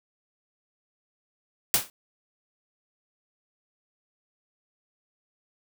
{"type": "noise with exponential decay", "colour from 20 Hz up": "white", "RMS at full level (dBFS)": -17, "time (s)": [1.74, 1.9], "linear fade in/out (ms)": 1, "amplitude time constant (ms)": 34, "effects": []}